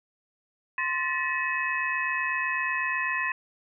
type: tone cluster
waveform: sine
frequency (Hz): 1042 / 1759 / 1907 / 2560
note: C6 / A6 / A#6 / D#7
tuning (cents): -7 / -1 / +39 / +49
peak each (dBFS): -31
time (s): 0.78-3.32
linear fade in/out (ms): 2
effects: none